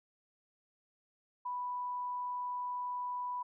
sine tone, 987.8 Hz, B5, in tune, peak -35 dBFS, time 1.45-3.43 s, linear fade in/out 10 ms, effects none

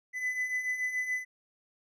triangle beating tone pair, 2000 / 2007 Hz, B6 / B6, +21 / +27 cents, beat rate 7 Hz, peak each -36 / -29 dBFS, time 0.13-1.25 s, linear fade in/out 50 ms, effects none

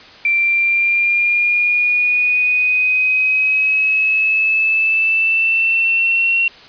sine exponential sweep, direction up, 2349 to 2736 Hz, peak -12 dBFS, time 0.25-6.48 s, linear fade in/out 2 ms, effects white hiss -40 dBFS RMS until 6.68 s + resampled to 11025 Hz

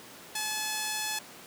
sawtooth tone with band-pass filter, 859 Hz, A5, 42 cents flat, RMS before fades -33 dBFS, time 0.35-1.19 s, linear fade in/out 5 ms, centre 8000 Hz, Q 0.52, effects pink hiss -48 dBFS RMS until 1.46 s + high-pass 200 Hz 12 dB/octave

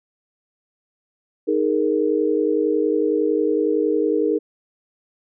sine chord, D# suspended fourth, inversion none, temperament equal, 311.1 / 415.3 / 466.2 Hz, D#4 / G#4 / A#4, 0 / 0 / 0 cents, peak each -21 dBFS, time 1.47-4.39 s, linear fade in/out 20 ms, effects none

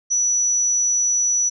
sine tone, 5910 Hz, F#8, 3 cents flat, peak -16 dBFS, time 0.1-1.5 s, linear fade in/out 20 ms, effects none

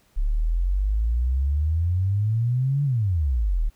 sine exponential two-way sweep, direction up then down, 34.43 to 145.5 to 34.43 Hz, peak -19 dBFS, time 0.16-3.7 s, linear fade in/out 20 ms, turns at 2.84 s, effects pink hiss -62 dBFS RMS until 3.75 s

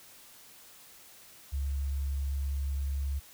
sine tone, 69.3 Hz, C#2, in tune, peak -29 dBFS, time 1.52-3.2 s, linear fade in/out 20 ms, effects white hiss -54 dBFS RMS until 3.33 s

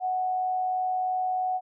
sine tone with amplitude modulation, 740 Hz, F#5, in tune, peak -23 dBFS, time 0-1.61 s, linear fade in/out 50 ms, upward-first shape sine, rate 103 Hz, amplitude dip 30%, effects none

